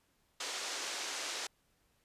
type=band-pass noise; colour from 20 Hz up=white; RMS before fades=-40 dBFS; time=0.4-1.47 s; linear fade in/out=5 ms; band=330 to 7000 Hz; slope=24 dB/octave; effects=pink hiss -74 dBFS RMS until 2.04 s + resampled to 32000 Hz